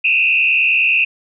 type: tone with frequency modulation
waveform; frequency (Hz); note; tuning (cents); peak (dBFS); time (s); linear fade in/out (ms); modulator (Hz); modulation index
sine; 2606; E7; -20; -11; 0.04-1.05; 10; 69.4; 2.2
effects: none